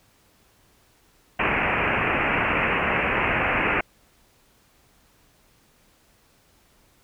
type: low-pass noise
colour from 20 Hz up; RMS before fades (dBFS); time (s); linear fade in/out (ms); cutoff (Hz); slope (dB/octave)
white; -23; 1.39-3.81; 5; 2700; 96
effects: pink hiss -60 dBFS RMS until 7.03 s